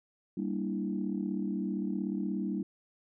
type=chord; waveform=sine; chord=E half-diminished seventh; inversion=first; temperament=equal; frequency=196 / 233.1 / 293.7 / 329.6 Hz; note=G3 / Bb3 / D4 / E4; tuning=0 / 0 / 0 / 0 cents; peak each=-33 / -37 / -37 / -38 dBFS; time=0.37-2.63 s; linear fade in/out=5 ms; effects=tanh soft clip ceiling -20 dBFS